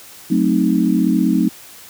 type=chord; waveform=sine; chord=F# diminished seventh; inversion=none; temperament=equal; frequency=185 / 220 / 261.6 / 311.1 Hz; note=F#3 / A3 / C4 / Eb4; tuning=0 / 0 / 0 / 0 cents; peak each=-18 dBFS; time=0.3-1.49 s; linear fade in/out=10 ms; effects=white hiss -40 dBFS RMS until 1.89 s + high-pass 60 Hz 12 dB/octave